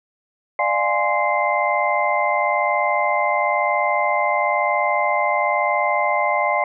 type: tone cluster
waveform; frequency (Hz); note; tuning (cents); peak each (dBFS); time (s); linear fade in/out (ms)
sine; 596 / 697 / 831 / 1046 / 2084; D5 / F5 / G#5 / C6 / C7; +25 / -4 / +1 / -1 / -7; -23; 0.59-6.64; 2
effects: none